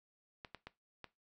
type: clicks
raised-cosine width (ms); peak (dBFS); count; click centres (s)
0.3; -30; 4; 0.448 / 0.547 / 0.67 / 1.043
effects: noise-tail reverb RT60 0.2 s tail -17 dB re dry